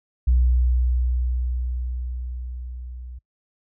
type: tone with level ramp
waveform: sine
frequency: 61.8 Hz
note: B1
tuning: 2 cents sharp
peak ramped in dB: -12 to -34 dBFS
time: 0.27-3.19 s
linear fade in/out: 10 ms
effects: noise-tail reverb RT60 0.1 s tail -25 dB re dry + tanh soft clip ceiling -11 dBFS